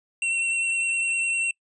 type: tone with vibrato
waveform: square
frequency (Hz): 2717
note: F7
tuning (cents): -48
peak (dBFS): -23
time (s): 0.22-1.51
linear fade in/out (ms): 2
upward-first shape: sine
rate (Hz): 9.9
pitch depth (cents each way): 16
effects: noise-tail reverb RT60 0.1 s tail -26 dB re dry + resampled to 22050 Hz